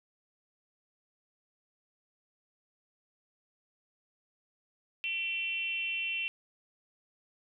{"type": "tone with frequency modulation", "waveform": "sine", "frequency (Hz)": 2711, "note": "E7", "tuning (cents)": 48, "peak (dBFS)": -31, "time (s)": [5.04, 6.28], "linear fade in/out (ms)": 0, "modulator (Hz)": 362, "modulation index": 0.71, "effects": []}